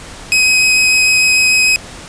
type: tone with vibrato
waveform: sawtooth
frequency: 2530 Hz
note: D#7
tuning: 28 cents sharp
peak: -5 dBFS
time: 0.32-1.76 s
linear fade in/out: 0 ms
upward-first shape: triangle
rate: 6.7 Hz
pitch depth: 9 cents each way
effects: pink hiss -32 dBFS RMS until 2.08 s + resampled to 22050 Hz